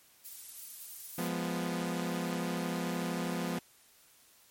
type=noise; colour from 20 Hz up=violet; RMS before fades=-43 dBFS; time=0.24-1.29 s; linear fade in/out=20 ms
type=chord; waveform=sawtooth; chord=F diminished; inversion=none; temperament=equal; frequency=174.61 / 207.7 / 246.9 Hz; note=F3 / Ab3 / Cb4; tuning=0 / 0 / 0 cents; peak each=-31 / -36 / -33 dBFS; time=1.18-3.59 s; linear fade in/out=5 ms
effects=white hiss -62 dBFS RMS until 4.5 s + MP3 64 kbps